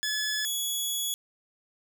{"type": "tone pair in turn", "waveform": "15% pulse", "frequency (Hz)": [1712, 3375], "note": ["A6", "G#7"], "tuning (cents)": [-48, 27], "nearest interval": "octave", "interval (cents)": 1175, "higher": "second", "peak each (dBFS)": -21, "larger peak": "neither", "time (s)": [[0.03, 0.45], [0.45, 1.14]], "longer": "second", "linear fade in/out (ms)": 0, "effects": []}